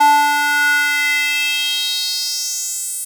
square tone with high-pass filter sweep, 291.8 Hz, D4, 11 cents flat, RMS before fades -17 dBFS, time 0-3.05 s, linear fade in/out 10 ms, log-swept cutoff 830 to 9400 Hz, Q 4.2, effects none

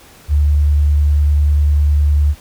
sine tone with vibrato, 73.42 Hz, D2, in tune, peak -9 dBFS, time 0.28-2.35 s, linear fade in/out 50 ms, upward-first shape sine, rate 10 Hz, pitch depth 10 cents each way, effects pink hiss -43 dBFS RMS until 2.4 s

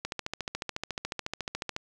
click train, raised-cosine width 0.2 ms, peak -15 dBFS, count 25, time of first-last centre 0.05-1.764 s, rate 14 Hz, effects none

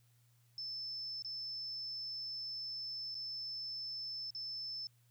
sine tone with dropouts, 5274 Hz, E8, in tune, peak -40 dBFS, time 0.58-4.87 s, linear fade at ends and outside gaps 1 ms, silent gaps 1.223-1.247 / 3.145-3.151 / 4.305-4.349 s, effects added 119 Hz sine -67 dBFS peak until 5.1 s + white hiss -75 dBFS RMS until 5.1 s

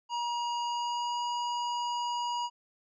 square tone with pitch glide, 953 to 960.7 Hz, A#5 to B5, +38 to -48 cents, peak -31 dBFS, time 0.09-2.5 s, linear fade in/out 50 ms, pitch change +14 cents, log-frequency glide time 0.64-1.22 s, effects resampled to 16000 Hz

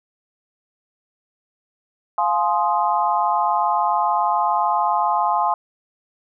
sine chord, F minor seventh, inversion none, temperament equal with one note detuned, 698.5 / 845.6 / 1046.5 / 1244.5 Hz, F5 / Ab5 / C6 / Eb6, 0 / +31 / 0 / 0 cents, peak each -23 / -20 / -21 / -26 dBFS, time 2.18-5.54 s, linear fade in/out 2 ms, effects none

